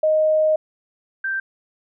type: tone pair in turn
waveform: sine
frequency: 622.3 / 1568.1 Hz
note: D#5 / G6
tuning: 0 / 0 cents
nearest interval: octave + major third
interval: 1600 cents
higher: second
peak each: -14 / -21 dBFS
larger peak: first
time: 0.03-0.56 / 1.24-1.4 s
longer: first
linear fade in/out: 5 ms
effects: none